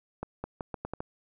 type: accelerating click train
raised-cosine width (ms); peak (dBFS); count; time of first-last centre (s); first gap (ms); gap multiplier
1; -20; 7; 0.23-1.005; 210; 0.8
effects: none